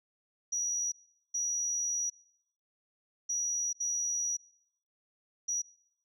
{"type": "tone bursts at uneven times", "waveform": "sine", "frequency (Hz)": 5810, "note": "F#8", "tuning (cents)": -32, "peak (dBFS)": -28, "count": 5, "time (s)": [[0.52, 0.92], [1.34, 2.1], [3.29, 3.73], [3.8, 4.37], [5.48, 5.62]], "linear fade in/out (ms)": 10, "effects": ["noise-tail reverb RT60 0.7 s tail -22 dB re dry", "tanh soft clip ceiling -26 dBFS"]}